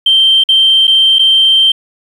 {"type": "tone with dropouts", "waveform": "sine", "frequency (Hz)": 3136, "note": "G7", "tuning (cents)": 0, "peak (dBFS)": -4, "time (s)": [0.06, 1.72], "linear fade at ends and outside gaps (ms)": 5, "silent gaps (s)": [[0.438, 0.488], [0.871, 0.877], [1.186, 1.192]], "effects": ["tanh soft clip ceiling 0 dBFS", "7-bit"]}